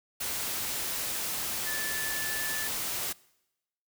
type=tone in noise; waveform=sine; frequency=1747 Hz; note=A6; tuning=13 cents flat; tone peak=-34 dBFS; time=1.66-2.68 s; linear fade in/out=10 ms; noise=white; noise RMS=-33 dBFS; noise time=0.2-3.13 s; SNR=-4 dB; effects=noise-tail reverb RT60 0.9 s tail -23 dB re dry